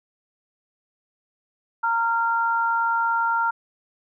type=tone pair together; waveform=sine; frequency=922 / 1385 Hz; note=A#5 / F6; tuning=-19 / -15 cents; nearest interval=perfect fifth; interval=704 cents; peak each=-22 dBFS; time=1.83-3.51 s; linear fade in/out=10 ms; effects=none